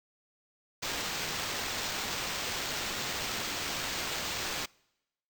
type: noise with sample-and-hold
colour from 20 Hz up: blue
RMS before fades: -35 dBFS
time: 0.82-4.66 s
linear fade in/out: 10 ms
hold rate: 11025 Hz
effects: noise-tail reverb RT60 0.9 s tail -26 dB re dry

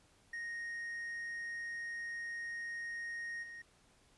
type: tone with level steps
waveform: triangle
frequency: 1864.7 Hz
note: A#6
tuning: in tune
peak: -38 / -45 dBFS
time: 0.33-3.62 s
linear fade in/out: 5 ms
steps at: 3.42 s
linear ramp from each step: 20 ms
effects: pink hiss -68 dBFS RMS until 4.17 s + resampled to 24000 Hz

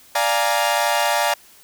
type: chord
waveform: sawtooth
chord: Bb dominant seventh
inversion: first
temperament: equal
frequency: 587.3 / 698.5 / 830.6 / 932.3 Hz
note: D5 / F5 / Ab5 / Bb5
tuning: 0 / 0 / 0 / 0 cents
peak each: -19 dBFS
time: 0.15-1.34 s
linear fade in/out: 5 ms
effects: white hiss -49 dBFS RMS until 1.63 s

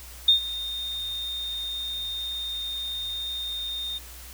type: tone with ADSR envelope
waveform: sine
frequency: 3659 Hz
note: A#7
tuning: 33 cents flat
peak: -12 dBFS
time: 0.28-3.99 s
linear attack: 5 ms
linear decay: 110 ms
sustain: -17 dB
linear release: 20 ms
effects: added 60 Hz sine -44 dBFS peak until 4.33 s + white hiss -45 dBFS RMS until 4.33 s

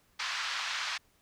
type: band-pass noise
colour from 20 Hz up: pink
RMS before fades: -35 dBFS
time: 0.19-0.98 s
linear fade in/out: 10 ms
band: 1100 to 5400 Hz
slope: 24 dB/octave
effects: pink hiss -68 dBFS RMS until 1.21 s

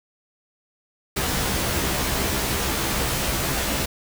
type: noise with comb filter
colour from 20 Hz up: pink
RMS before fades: -24 dBFS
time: 1.16-3.86 s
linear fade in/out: 10 ms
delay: 15 ms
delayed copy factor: +0.8
effects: none

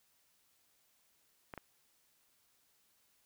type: clicks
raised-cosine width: 0.5 ms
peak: -29 dBFS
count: 2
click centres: 1.538 / 1.577 s
effects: white hiss -73 dBFS RMS until 3.25 s

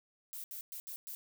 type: noise bursts at uneven times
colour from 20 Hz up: violet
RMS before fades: -44 dBFS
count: 5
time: 0.33-0.44 / 0.51-0.61 / 0.72-0.8 / 0.87-0.96 / 1.07-1.15 s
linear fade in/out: 0 ms
effects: none

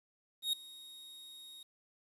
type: tone with ADSR envelope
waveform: 45% pulse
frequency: 3746 Hz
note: A#7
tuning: 8 cents sharp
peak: -29 dBFS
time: 0.42-1.63 s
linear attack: 110 ms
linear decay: 4 ms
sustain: -21 dB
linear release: 4 ms
effects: resampled to 32000 Hz + 11-bit

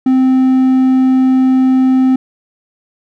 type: tone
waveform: triangle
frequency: 260 Hz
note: C4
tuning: 11 cents flat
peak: -5 dBFS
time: 0.06-2.16 s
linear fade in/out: 5 ms
effects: none

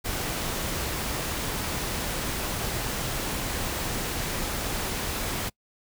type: noise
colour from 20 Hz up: pink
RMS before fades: -30 dBFS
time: 0.04-5.5 s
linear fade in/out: 20 ms
effects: noise-tail reverb RT60 0.1 s tail -26 dB re dry

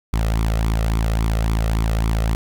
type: tone with flanger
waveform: sawtooth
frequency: 55.2 Hz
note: A1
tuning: 6 cents sharp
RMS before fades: -19 dBFS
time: 0.13-2.35 s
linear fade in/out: 0 ms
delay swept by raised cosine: 0.86 to 1.59 ms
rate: 3.6 Hz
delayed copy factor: +0.6
effects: none

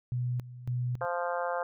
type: tone with tremolo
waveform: sine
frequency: 123.47 Hz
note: B2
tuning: in tune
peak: -28 dBFS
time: 0.12-1.05 s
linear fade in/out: 0 ms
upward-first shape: square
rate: 1.8 Hz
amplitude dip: 80%
type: harmonic tone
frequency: 174.5 Hz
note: F3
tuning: 1 cent flat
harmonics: 3 / 4 / 5 / 6 / 7 / 8 / 9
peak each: -33 / -35 / -37 / -39 / -40 / -41 / -42 dBFS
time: 1.01-1.63 s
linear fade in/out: 2 ms
effects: none

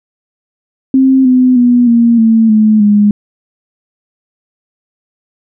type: tone with pitch steps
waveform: sine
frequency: 264.5 / 253.9 / 243.7 / 233.9 / 224.5 / 215.5 / 206.8 Hz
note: C4 / B3 / B3 / A#3 / A3 / A3 / G#3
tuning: +19 / +48 / -23 / +6 / +35 / -36 / -7 cents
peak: -4 dBFS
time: 0.94-3.11 s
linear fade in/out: 2 ms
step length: 310 ms
effects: none

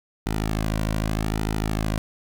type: tone with flanger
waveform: sawtooth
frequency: 53.3 Hz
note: G#1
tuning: 46 cents sharp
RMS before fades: -25 dBFS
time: 0.26-1.98 s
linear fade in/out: 0 ms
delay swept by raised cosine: 1.8 to 2.38 ms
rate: 0.82 Hz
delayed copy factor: -0.65
effects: none

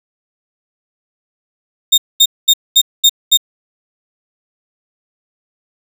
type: tone bursts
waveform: 35% pulse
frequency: 3669 Hz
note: A#7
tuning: 28 cents flat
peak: -3 dBFS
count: 6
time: 1.92-3.374 s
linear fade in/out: 10 ms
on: 59 ms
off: 220 ms
effects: none

